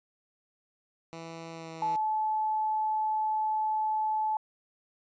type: tone with pitch glide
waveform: 10% pulse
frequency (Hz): 164.81 to 162.54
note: E3 to E3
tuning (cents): 0 to -24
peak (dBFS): -32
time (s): 1.13-1.96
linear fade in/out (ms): 0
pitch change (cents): -24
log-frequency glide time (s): 1.52-1.71
type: tone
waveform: sine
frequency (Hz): 865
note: A5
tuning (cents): -30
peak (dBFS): -26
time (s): 1.82-4.37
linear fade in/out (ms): 2
effects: resampled to 16000 Hz